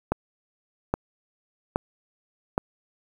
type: click train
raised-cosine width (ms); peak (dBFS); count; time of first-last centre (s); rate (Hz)
1; -8; 4; 0.12-2.579; 1.22
effects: 7-bit